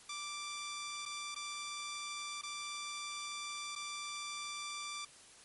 10% pulse tone with dropouts, 1174.7 Hz, D6, in tune, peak -32 dBFS, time 0.09-5.05 s, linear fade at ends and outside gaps 5 ms, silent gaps 1.055-1.059 / 1.347-1.36 / 2.414-2.433 / 3.753-3.759 s, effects white hiss -58 dBFS RMS until 5.44 s + MP3 48 kbps

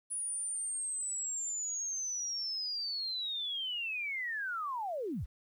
sine linear sweep, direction down, 9820 to 30.43 Hz, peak -34 dBFS, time 0.1-5.26 s, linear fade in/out 20 ms, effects 11-bit

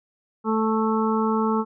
harmonic tone, 220 Hz, A3, in tune, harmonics 1 / 2 / 4 / 5 / 6, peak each -22 / -25 / -28 / -29 / -30 dBFS, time 0.44-1.65 s, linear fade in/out 50 ms, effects none

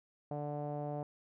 sawtooth tone with low-pass filter, 147 Hz, D3, 2 cents sharp, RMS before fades -39 dBFS, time 0.31-1.03 s, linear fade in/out 2 ms, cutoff 680 Hz, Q 4.9, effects none

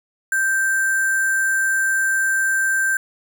sine tone with sample-and-hold, 1568 Hz, G6, in tune, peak -16 dBFS, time 0.32-2.97 s, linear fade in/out 2 ms, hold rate 8820 Hz, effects none

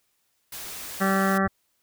white noise, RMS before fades -37 dBFS, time 0.52-1.38 s, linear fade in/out 5 ms
harmonic tone, 193.4 Hz, G3, 23 cents flat, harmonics 1 / 2 / 3 / 4 / 6 / 7 / 8 / 9 / 10, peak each -23 / -30 / -30 / -30 / -29 / -30 / -33 / -32 / -34 dBFS, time 1-1.48 s, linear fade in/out 20 ms
triangle tone with exponential growth, 87.31 Hz, F2, in tune, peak -26 dBFS, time 1.38-1.48 s, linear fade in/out 5 ms, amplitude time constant 20 ms
effects white hiss -71 dBFS RMS until 1.82 s

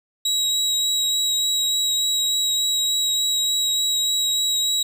30% pulse tone with vibrato, 3850 Hz, B7, 45 cents flat, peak -16 dBFS, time 0.25-4.83 s, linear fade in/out 5 ms, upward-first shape sine, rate 3.4 Hz, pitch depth 11 cents each way, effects none

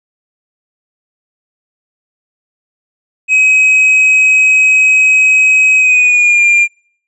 triangle tone with pitch glide, 2538 to 2396 Hz, D#7 to D7, +34 to +34 cents, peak -4 dBFS, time 3.28-6.68 s, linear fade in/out 50 ms, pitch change -100 cents, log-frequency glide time 5.77-6.43 s, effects noise-tail reverb RT60 0.6 s tail -26 dB re dry + resampled to 24000 Hz

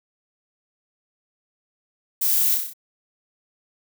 violet noise with echo, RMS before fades -22 dBFS, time 2.21-2.55 s, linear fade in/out 10 ms, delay 31 ms, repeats 6, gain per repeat -3 dB, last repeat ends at 2.736 s, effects none

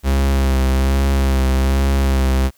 45% pulse tone with vibrato, 66.9 Hz, C2, 39 cents sharp, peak -13 dBFS, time 0.03-2.51 s, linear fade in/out 50 ms, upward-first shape sine, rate 1.2 Hz, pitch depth 29 cents each way, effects white hiss -56 dBFS RMS until 2.57 s

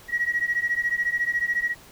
sine beating tone pair, 1904 / 1918 Hz, A#6 / A#6, +36 / +49 cents, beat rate 14 Hz, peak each -24 / -25 dBFS, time 0.08-1.75 s, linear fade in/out 50 ms, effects tanh soft clip ceiling -14 dBFS + pink hiss -49 dBFS RMS until 1.91 s

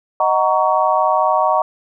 sine chord, D# minor seventh, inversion none, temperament just, 622.3 / 746.7 / 933.4 / 1120.1 Hz, D#5 / F#5 / A#5 / C#6, 0 / +16 / +2 / +18 cents, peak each -18 dBFS, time 0.2-1.62 s, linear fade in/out 2 ms, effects none

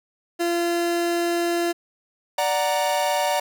30% pulse tone, 343.1 Hz, F4, 31 cents flat, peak -18 dBFS, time 0.39-1.73 s, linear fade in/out 20 ms
45% pulse chord, D augmented, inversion none, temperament equal, 587.3 / 740 / 932.3 Hz, D5 / F#5 / A#5, 0 / 0 / 0 cents, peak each -24 / -25 / -25 dBFS, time 2.38-3.4 s, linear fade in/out 5 ms
effects none

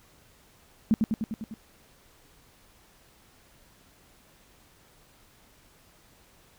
sine tone with echo, 220 Hz, A3, in tune, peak -17 dBFS, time 0.91-0.94 s, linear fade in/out 0 ms, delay 100 ms, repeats 6, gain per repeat -3 dB, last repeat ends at 1.54 s, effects pink hiss -59 dBFS RMS until 6.58 s

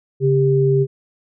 sine tone pair together, 138.59 / 396 Hz, C#3 / G4, 0 / +18 cents, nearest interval octave + tritone, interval 1818 cents, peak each -15 dBFS, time 0.2-0.87 s, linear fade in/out 50 ms, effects none

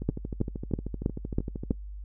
two click trains, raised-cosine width 3 ms, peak -12 / -21 dBFS, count 6 / 23, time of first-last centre 0.09-1.708 / 0.02-1.712 s, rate 3.09 / 13 Hz, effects noise-tail reverb RT60 0.1 s tail -23 dB re dry + added 50 Hz sine -37 dBFS peak until 2.04 s

